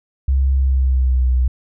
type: tone with pitch glide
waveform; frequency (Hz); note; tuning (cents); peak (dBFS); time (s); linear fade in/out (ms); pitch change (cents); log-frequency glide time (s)
sine; 67 to 62.88; C2 to B1; +42 to +32; -12; 0.28-1.48; 5; -110; 0.55-1.29
effects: none